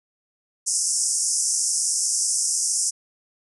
white band-pass noise, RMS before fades -23 dBFS, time 0.66-2.91 s, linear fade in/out 20 ms, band 5200 to 10000 Hz, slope 96 dB/octave, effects none

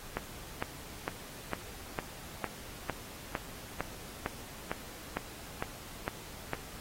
click train, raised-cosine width 0.5 ms, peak -17 dBFS, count 15, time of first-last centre 0.17-6.534 s, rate 2.2 Hz, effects pink hiss -48 dBFS RMS until 6.8 s + AAC 48 kbps

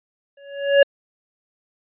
square tone with exponential growth, 561 Hz, C#5, 21 cents sharp, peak -8 dBFS, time 0.37-0.83 s, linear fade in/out 5 ms, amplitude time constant 100 ms, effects resampled to 8000 Hz

